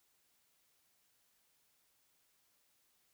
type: silence
effects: white hiss -75 dBFS RMS until 3.13 s